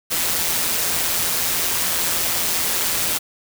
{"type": "noise with amplitude modulation", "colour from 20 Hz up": "white", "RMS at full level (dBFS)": -19, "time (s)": [0.1, 3.19], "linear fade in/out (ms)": 20, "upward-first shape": "sine", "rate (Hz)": 168, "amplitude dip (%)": 45, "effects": []}